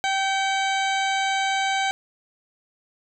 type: harmonic tone with a mistuned harmonic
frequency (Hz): 777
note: G5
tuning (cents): -16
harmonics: 1 / 2 / 3 / 4 / 5 / 6 / 8 / 9 / 10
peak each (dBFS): -23 / -28 / -29 / -32 / -33 / -41 / -39 / -42 / -41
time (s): 0.04-1.91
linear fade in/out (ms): 0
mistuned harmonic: 3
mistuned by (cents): -43
effects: none